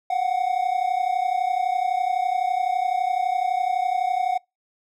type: tone pair together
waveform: triangle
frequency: 719 / 750.9 Hz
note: F#5 / F#5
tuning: -50 / +25 cents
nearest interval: minor second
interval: 75 cents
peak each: -22 / -21 dBFS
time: 0.1-4.38 s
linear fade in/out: 5 ms
effects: noise-tail reverb RT60 0.2 s tail -26 dB re dry